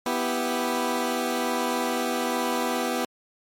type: chord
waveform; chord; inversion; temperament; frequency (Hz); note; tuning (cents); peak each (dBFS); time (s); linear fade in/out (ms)
15% pulse; E minor; second; equal; 246.9 / 329.6 / 392; B3 / E4 / G4; 0 / 0 / 0; -20 / -24 / -24; 0.06-3.05; 2
effects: MP3 64 kbps